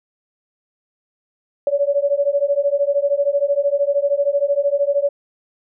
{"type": "beating tone pair", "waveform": "sine", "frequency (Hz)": [561, 574], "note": ["C#5", "D5"], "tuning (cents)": [21, -40], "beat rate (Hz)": 13, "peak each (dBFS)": -18, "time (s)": [1.67, 5.09], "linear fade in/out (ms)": 2, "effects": []}